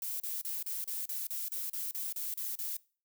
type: noise bursts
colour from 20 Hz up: violet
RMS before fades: -37 dBFS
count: 13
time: 0.02-2.768 s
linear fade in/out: 2 ms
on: 180 ms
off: 34 ms
effects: noise-tail reverb RT60 0.4 s tail -23 dB re dry